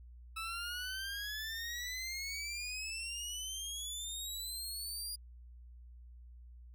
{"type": "exponential sweep", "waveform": "20% pulse", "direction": "up", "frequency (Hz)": [1304, 4868], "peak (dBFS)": -34, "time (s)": [0.36, 5.16], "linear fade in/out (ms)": 10, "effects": ["added 60 Hz sine -51 dBFS peak until 6.74 s"]}